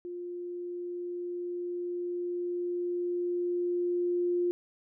sine tone with level ramp, 352.2 Hz, F4, 15 cents sharp, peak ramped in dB -36 to -25 dBFS, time 0.05-4.51 s, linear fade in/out 0 ms, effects none

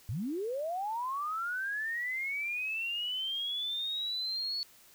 sine linear sweep, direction up, 90.2 to 4435 Hz, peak -32 dBFS, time 0.09-4.63 s, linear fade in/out 0 ms, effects white hiss -59 dBFS RMS until 4.94 s

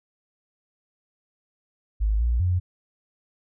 sine tone with pitch steps, 52.6 / 59 / 90.1 Hz, G#1 / A#1 / F#2, +23 / +22 / -45 cents, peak -19 dBFS, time 2-2.6 s, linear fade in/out 20 ms, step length 200 ms, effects none

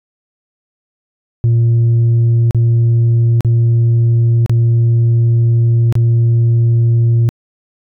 sine tone with dropouts, 116.54 Hz, A#2, in tune, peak -5 dBFS, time 1.44-7.29 s, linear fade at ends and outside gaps 0 ms, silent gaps 2.509-2.547 / 3.407-3.448 / 4.461-4.496 / 5.925-5.954 s, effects tanh soft clip ceiling -7 dBFS

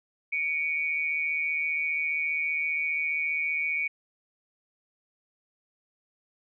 sine tone pair together, 2253 / 2408 Hz, C#7 / D7, +28 / +43 cents, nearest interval minor second, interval 115 cents, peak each -27 / -31 dBFS, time 0.32-3.88 s, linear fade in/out 10 ms, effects none

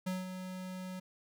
square tone with ADSR envelope, 185 Hz, F#3, in tune, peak -33 dBFS, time 0.06-1 s, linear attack 12 ms, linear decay 180 ms, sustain -8 dB, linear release 10 ms, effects none

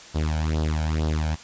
sawtooth tone with flanger, 77.78 Hz, D#2, in tune, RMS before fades -24 dBFS, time 0.14-1.36 s, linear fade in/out 20 ms, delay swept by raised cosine 0.21 to 1.31 ms, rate 2.2 Hz, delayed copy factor +1, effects white hiss -44 dBFS RMS until 1.43 s + resampled to 16000 Hz

